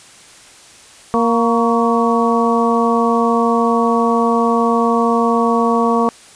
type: harmonic tone with a mistuned harmonic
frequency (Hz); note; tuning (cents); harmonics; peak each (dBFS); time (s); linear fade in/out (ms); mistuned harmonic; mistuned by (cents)
233.1; A#3; 0; 1 / 2 / 3 / 4 / 5; -16 / -17 / -20 / -21 / -18; 1.14-6.09; 0; 5; -61
effects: white hiss -42 dBFS RMS until 6.35 s + resampled to 22050 Hz